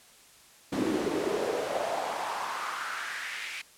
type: noise with high-pass filter sweep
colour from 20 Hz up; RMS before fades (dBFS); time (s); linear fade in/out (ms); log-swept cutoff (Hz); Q
brown; -32; 0.72-3.62; 10; 260 to 2400; 3.1
effects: white hiss -56 dBFS RMS until 3.77 s + low-pass 11000 Hz 12 dB/octave